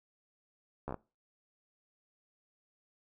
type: slowing click train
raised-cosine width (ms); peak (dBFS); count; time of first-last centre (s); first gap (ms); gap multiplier
1; -24; 5; 0.88-0.943; 13; 1.13
effects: noise-tail reverb RT60 0.3 s tail -22 dB re dry